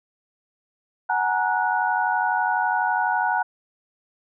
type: tone cluster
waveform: sine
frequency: 744 / 844 / 936 / 1469 Hz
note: F#5 / G#5 / A#5 / F#6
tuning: +9 / +28 / +7 / -13 cents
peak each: -25 dBFS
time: 1.09-3.43 s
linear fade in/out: 10 ms
effects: none